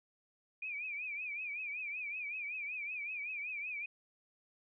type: tone with vibrato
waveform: sine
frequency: 2413 Hz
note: D7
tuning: 46 cents sharp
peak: -38 dBFS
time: 0.62-3.86 s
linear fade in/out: 5 ms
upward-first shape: triangle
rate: 5.3 Hz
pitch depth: 130 cents each way
effects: none